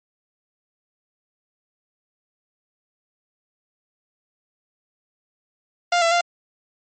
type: tone with pitch steps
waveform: sawtooth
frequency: 700 / 671 / 695 Hz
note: F5 / E5 / F5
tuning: +4 / +31 / -9 cents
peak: -12 dBFS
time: 5.92-6.211 s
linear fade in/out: 5 ms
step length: 97 ms
effects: MP3 32 kbps